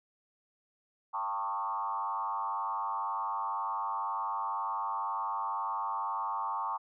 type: tone with frequency modulation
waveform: sine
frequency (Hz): 1000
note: B5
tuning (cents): +21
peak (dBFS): -31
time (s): 1.13-6.78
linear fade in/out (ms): 20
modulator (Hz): 102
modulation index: 1.9
effects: none